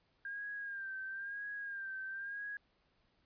sine tone with vibrato, 1603 Hz, G6, 38 cents sharp, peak -40 dBFS, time 0.25-2.57 s, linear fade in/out 2 ms, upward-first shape sine, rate 1 Hz, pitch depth 59 cents each way, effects pink hiss -75 dBFS RMS until 3.25 s + resampled to 11025 Hz

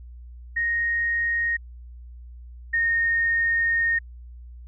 sine tone pair in turn, 1864.7 / 1845.4 Hz, A#6 / A#6, 0 / -18 cents, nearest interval unison, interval 18 cents, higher first, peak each -21 / -19 dBFS, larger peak second, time 0.56-1.57 / 2.73-3.99 s, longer second, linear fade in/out 10 ms, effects added 60 Hz sine -39 dBFS peak until 4.67 s

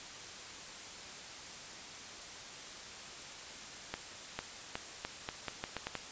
accelerating click train, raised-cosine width 0.3 ms, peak -20 dBFS, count 10, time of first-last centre 3.94-5.953 s, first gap 450 ms, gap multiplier 0.81, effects white hiss -47 dBFS RMS until 6.11 s + resampled to 16000 Hz

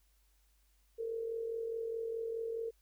sine tone with amplitude modulation, 455.5 Hz, A#4, 40 cents flat, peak -33 dBFS, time 0.98-2.71 s, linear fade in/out 20 ms, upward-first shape sine, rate 44.8 Hz, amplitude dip 55%, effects added 50 Hz sine -68 dBFS peak until 2.81 s + white hiss -75 dBFS RMS until 2.81 s

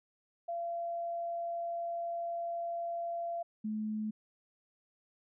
sine tone pair in turn, 683 / 215.1 Hz, F5 / A3, -39 / -39 cents, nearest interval octave + minor sixth, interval 2000 cents, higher first, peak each -34 / -33 dBFS, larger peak second, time 0.48-3.43 / 3.64-4.11 s, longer first, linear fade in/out 10 ms, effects none

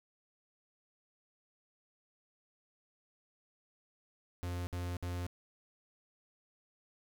45% pulse tone bursts, 88.4 Hz, F2, 22 cents sharp, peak -36 dBFS, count 3, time 4.43-5.266 s, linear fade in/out 0 ms, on 240 ms, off 58 ms, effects none

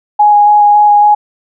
sine tone with vibrato, 830.6 Hz, G#5, in tune, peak -3 dBFS, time 0.19-1.15 s, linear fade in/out 10 ms, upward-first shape square, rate 3.6 Hz, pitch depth 9 cents each way, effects none

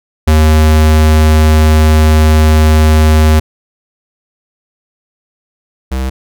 square tone pair in turn, 77.78 / 65.28 Hz, D#2 / C2, 0 / -3 cents, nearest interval minor third, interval 303 cents, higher first, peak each -5 / -14 dBFS, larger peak first, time 0.27-3.4 / 5.91-6.1 s, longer first, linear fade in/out 10 ms, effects none

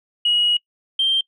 sine tone pair in turn, 2901 / 3160 Hz, F#7 / G7, -35 / +13 cents, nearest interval minor second, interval 148 cents, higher second, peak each -14 dBFS, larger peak neither, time 0.25-0.57 / 0.99-1.21 s, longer first, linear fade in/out 5 ms, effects noise-tail reverb RT60 0.1 s tail -24 dB re dry + tanh soft clip ceiling -10 dBFS

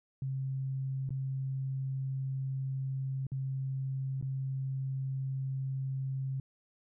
sine tone with dropouts, 133.7 Hz, C3, 38 cents sharp, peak -32 dBFS, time 0.22-6.4 s, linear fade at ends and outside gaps 2 ms, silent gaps 1.092-1.105 / 3.268-3.318 / 4.213-4.225 s, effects none

